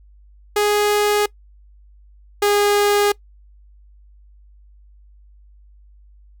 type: tone pair in turn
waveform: sawtooth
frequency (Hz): 415.3 / 410.1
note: G#4 / G#4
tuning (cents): 0 / -22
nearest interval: unison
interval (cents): 22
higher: first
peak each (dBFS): -11 / -10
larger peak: second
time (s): 0.56-1.26 / 2.42-3.12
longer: neither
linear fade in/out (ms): 5
effects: noise-tail reverb RT60 0.1 s tail -22 dB re dry + added 50 Hz sine -45 dBFS peak until 6.4 s